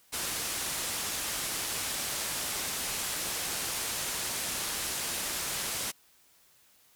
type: low-pass noise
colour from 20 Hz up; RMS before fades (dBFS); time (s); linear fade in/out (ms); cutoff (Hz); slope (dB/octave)
white; -34; 0.12-5.92; 20; 12000; 24
effects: white hiss -63 dBFS RMS until 6.95 s